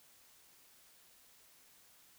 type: silence
effects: white hiss -64 dBFS RMS until 2.18 s

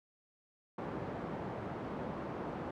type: band-pass noise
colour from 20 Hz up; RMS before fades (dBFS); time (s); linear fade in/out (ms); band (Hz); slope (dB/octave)
pink; -41; 0.78-2.71; 5; 140 to 980; 12
effects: none

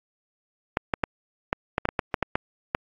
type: clicks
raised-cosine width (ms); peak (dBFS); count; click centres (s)
0.5; -7; 12; 0.771 / 0.938 / 1.038 / 1.529 / 1.781 / 1.854 / 1.889 / 1.992 / 2.142 / 2.227 / 2.355 / 2.749
effects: AAC 32 kbps

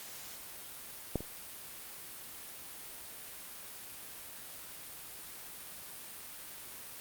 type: clicks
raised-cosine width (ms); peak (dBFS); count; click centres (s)
2; -17 / -29; 2; 1.157 / 1.206
effects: white hiss -47 dBFS RMS until 7 s + Opus 48 kbps

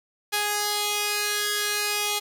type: tone pair together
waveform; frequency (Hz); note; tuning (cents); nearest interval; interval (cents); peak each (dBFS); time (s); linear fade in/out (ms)
5% pulse; 415.1 / 830.6; G#4 / G#5; -1 / 0; octave; 1201; -15; 0.32-2.2; 20
effects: none

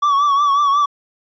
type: tone with vibrato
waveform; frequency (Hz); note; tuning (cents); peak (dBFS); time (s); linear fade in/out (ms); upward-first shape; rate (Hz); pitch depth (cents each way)
triangle; 1140; C#6; +48; -10; 0.02-0.86; 10; triangle; 5.5; 71
effects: resampled to 16000 Hz

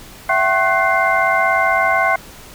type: tone cluster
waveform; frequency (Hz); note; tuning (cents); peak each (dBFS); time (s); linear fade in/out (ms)
sine; 666 / 762 / 1080 / 1499 / 2093; E5 / G5 / C#6 / F#6 / C7; +18 / -49 / -45 / +22 / 0; -19; 0.29-2.16; 5
effects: pink hiss -39 dBFS RMS until 2.54 s

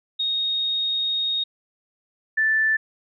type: tone pair in turn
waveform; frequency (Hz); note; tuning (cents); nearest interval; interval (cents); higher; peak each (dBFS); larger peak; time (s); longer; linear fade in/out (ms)
sine; 3729 / 1759.9; A#7 / A6; 0 / 0; octave + minor second; 1300; first; -21 / -17; second; 0.19-1.44 / 2.37-2.77; first; 10
effects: none

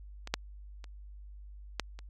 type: clicks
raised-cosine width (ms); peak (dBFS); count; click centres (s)
0.2; -23 / -10 / -30 / -12 / -30; 5; 0.274 / 0.34 / 0.842 / 1.797 / 1.99
effects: added 50 Hz sine -45 dBFS peak until 2.09 s + MP3 96 kbps

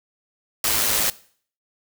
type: noise with amplitude modulation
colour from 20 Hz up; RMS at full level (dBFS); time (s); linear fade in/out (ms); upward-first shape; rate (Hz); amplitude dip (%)
white; -19; 0.64-1.1; 2; sine; 107; 40
effects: noise-tail reverb RT60 0.5 s tail -19 dB re dry

